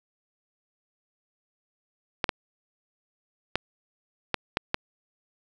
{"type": "clicks", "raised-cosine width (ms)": 0.3, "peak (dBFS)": -7, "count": 6, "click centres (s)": [2.242, 2.292, 3.556, 4.343, 4.571, 4.744], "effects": ["8-bit"]}